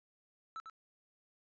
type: tone with echo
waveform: triangle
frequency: 1318.5 Hz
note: E6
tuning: in tune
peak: -39 dBFS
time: 0.56-0.6 s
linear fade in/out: 0 ms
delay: 98 ms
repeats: 1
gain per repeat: -6 dB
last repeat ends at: 0.698 s
effects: resampled to 16000 Hz